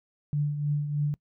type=tone with tremolo; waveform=sine; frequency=146.83 Hz; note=D3; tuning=in tune; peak=-22 dBFS; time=0.33-1.14 s; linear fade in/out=0 ms; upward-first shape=triangle; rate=3.2 Hz; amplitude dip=60%; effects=noise-tail reverb RT60 0.1 s tail -24 dB re dry